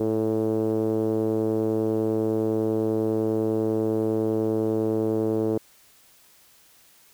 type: tone with low-pass filter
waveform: 5% pulse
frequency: 110 Hz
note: A2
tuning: in tune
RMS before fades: -24 dBFS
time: 0-5.58 s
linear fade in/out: 5 ms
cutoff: 400 Hz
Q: 3.3
effects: white hiss -56 dBFS RMS until 7.13 s